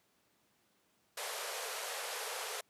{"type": "band-pass noise", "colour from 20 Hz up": "pink", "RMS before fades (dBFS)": -41, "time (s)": [1.17, 2.61], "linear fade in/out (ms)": 5, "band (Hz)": [420, 13000], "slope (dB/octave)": 96, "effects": ["pink hiss -73 dBFS RMS until 2.69 s", "high-pass 150 Hz 12 dB/octave"]}